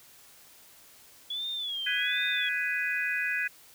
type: tone with vibrato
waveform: sine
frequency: 3370 Hz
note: G#7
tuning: 25 cents sharp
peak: -31 dBFS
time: 1.3-2.49 s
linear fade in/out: 5 ms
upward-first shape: sine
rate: 1.3 Hz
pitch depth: 130 cents each way
type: chord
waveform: sine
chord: G# minor seventh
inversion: third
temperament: just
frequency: 1495.1 / 1661.2 / 1993.5 / 2492 Hz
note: F#6 / G#6 / B6 / D#7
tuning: +18 / 0 / +16 / +2 cents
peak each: -35 / -31 / -34 / -32 dBFS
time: 1.86-3.48 s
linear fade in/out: 10 ms
effects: white hiss -55 dBFS RMS until 3.74 s